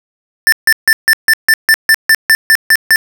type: tone bursts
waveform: square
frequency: 1776 Hz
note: A6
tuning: 16 cents sharp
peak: -5 dBFS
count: 13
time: 0.47-2.959 s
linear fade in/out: 0 ms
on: 53 ms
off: 150 ms
effects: none